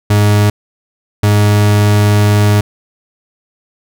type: tone pair in turn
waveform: 40% pulse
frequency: 103.83 / 103.83 Hz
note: G#2 / G#2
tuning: 0 / 0 cents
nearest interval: unison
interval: 0 cents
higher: neither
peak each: -6 dBFS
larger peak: neither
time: 0.1-0.5 / 1.23-2.61 s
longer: second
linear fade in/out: 5 ms
effects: none